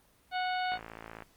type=harmonic tone; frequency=735 Hz; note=F#5; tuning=12 cents flat; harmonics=1 / 2 / 3 / 4 / 5 / 6; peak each=-31 / -37 / -41 / -43 / -45 / -47 dBFS; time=0.31-0.79 s; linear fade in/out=50 ms
type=click train; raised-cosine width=0.5 ms; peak=-28 dBFS; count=29; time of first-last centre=0.72-1.223 s; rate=55.7 Hz
effects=pink hiss -65 dBFS RMS until 1.36 s + Opus 32 kbps